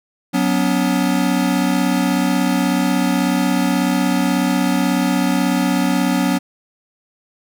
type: chord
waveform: square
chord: F# suspended fourth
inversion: none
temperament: equal with one note detuned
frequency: 185 / 246.9 / 283.3 Hz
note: F#3 / B3 / C#4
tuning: 0 / 0 / +38 cents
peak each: -20 dBFS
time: 0.33-6.39 s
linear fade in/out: 20 ms
effects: none